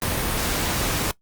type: noise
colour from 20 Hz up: pink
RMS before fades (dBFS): -24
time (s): 0.02-1.11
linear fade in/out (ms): 0
effects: noise-tail reverb RT60 0.1 s tail -20 dB re dry + Opus 32 kbps